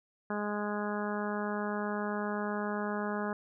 harmonic tone, 207.7 Hz, G#3, in tune, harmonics 1 / 2 / 3 / 4 / 5 / 6 / 7 / 8, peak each -35 / -38 / -40 / -41 / -42 / -43 / -43 / -44 dBFS, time 0.3-3.33 s, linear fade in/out 2 ms, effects none

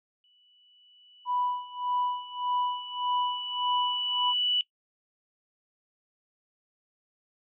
sine tone with exponential growth, 2960 Hz, F#7, in tune, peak -22 dBFS, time 0.24-4.61 s, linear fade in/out 1 ms, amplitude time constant 950 ms
sine tone with tremolo, 987.8 Hz, B5, in tune, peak -25 dBFS, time 1.25-4.34 s, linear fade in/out 50 ms, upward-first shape sine, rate 1.7 Hz, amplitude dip 90%
effects noise-tail reverb RT60 0.1 s tail -19 dB re dry

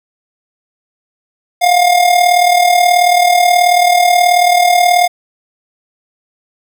square tone with amplitude modulation, 710 Hz, F5, 28 cents sharp, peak -5 dBFS, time 1.61-5.08 s, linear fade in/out 20 ms, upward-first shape sine, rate 38.5 Hz, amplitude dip 60%, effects none

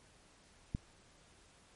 click, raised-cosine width 5 ms, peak -23 dBFS, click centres 0.749 s, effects pink hiss -64 dBFS RMS until 1.75 s + MP3 48 kbps

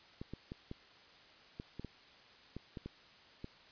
clicks, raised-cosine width 3 ms, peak -30 dBFS, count 11, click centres 0.215 / 0.336 / 0.519 / 0.714 / 1.599 / 1.796 / 1.847 / 2.566 / 2.772 / 2.86 / 3.444 s, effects white hiss -60 dBFS RMS until 3.71 s + resampled to 11025 Hz

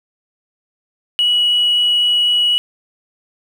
sine tone, 2926 Hz, F#7, 20 cents flat, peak -10 dBFS, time 1.19-2.58 s, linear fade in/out 0 ms, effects tanh soft clip ceiling -8 dBFS + 7-bit

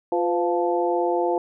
harmonic tone with a mistuned harmonic, 174.9 Hz, F3, 3 cents sharp, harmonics 2 / 3 / 4 / 5, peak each -23 / -25 / -26 / -27 dBFS, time 0.12-1.38 s, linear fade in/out 2 ms, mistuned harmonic 3, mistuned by -61 cents, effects none

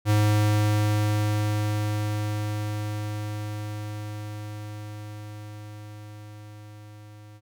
square tone with level ramp, 105.4 Hz, G#2, 26 cents sharp, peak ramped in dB -18 to -45 dBFS, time 0.05-7.41 s, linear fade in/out 50 ms, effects none

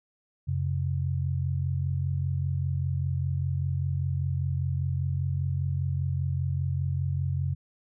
sine tone pair together, 90.4 / 135.45 Hz, F#2 / C#3, -40 / -40 cents, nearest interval perfect fifth, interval 700 cents, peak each -28 dBFS, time 0.47-7.55 s, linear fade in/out 20 ms, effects none

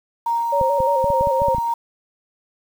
sine tone with tremolo, 932.3 Hz, A#5, in tune, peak -17 dBFS, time 0.26-1.74 s, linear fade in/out 5 ms, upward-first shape sine, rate 3.5 Hz, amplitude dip 25%
sine tone with vibrato, 547 Hz, C#5, 23 cents flat, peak -18 dBFS, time 0.52-1.55 s, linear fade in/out 10 ms, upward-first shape square, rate 5.7 Hz, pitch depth 62 cents each way
clicks, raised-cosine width 5 ms, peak -16 dBFS, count 10, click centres 0.613 / 0.804 / 1.043 / 1.103 / 1.21 / 1.272 / 1.419 / 1.484 / 1.548 / 1.583 s
effects 7-bit

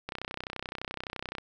click train, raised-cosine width 0.3 ms, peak -19 dBFS, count 42, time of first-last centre 0.09-1.383 s, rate 31.7 Hz, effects none

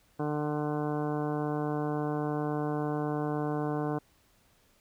harmonic tone, 149.4 Hz, D3, 30 cents sharp, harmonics 1 / 2 / 3 / 4 / 5 / 6 / 7 / 8 / 9 / 10, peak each -34 / -33 / -35 / -41 / -38 / -46 / -42 / -49 / -51 / -48 dBFS, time 0.19-3.99 s, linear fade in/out 10 ms, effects pink hiss -66 dBFS RMS until 4.8 s

